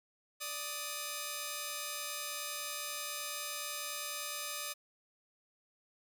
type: tone pair together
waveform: 5% pulse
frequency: 588 / 1245.9 Hz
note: D5 / D#6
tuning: +2 / +2 cents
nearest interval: octave + minor second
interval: 1300 cents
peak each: -31 / -28 dBFS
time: 0.4-4.74 s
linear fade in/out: 20 ms
effects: none